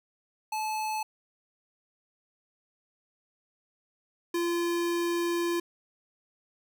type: tone pair in turn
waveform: square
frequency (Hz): 865 / 343.5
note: A5 / F4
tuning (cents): -30 / -29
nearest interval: octave + major third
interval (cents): 1599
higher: first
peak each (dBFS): -30 / -27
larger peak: second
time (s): 0.52-1.03 / 4.34-5.6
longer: second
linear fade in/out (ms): 5
effects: none